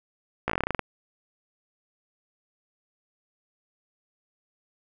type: slowing click train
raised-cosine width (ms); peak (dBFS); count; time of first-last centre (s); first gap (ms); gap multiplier
0.5; -10; 12; 0.48-0.793; 16; 1.11
effects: none